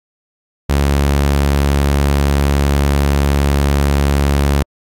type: tone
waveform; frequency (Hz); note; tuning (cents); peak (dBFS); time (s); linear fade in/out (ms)
sawtooth; 70.6; C#2; +32; -7; 0.69-4.63; 10
effects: AAC 64 kbps